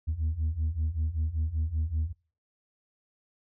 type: beating tone pair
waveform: sine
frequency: 75.9 / 81.1 Hz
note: D#2 / E2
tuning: -42 / -28 cents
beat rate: 5.2 Hz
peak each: -29 / -27 dBFS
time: 0.07-2.13 s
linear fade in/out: 20 ms
effects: noise-tail reverb RT60 0.4 s tail -24 dB re dry + tanh soft clip ceiling -23 dBFS